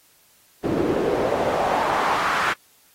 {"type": "noise with band-pass filter sweep", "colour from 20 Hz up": "pink", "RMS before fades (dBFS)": -22, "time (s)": [0.63, 2.54], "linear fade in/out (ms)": 20, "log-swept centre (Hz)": [310, 1500], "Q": 2.2, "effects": ["white hiss -57 dBFS RMS until 2.94 s", "AAC 48 kbps"]}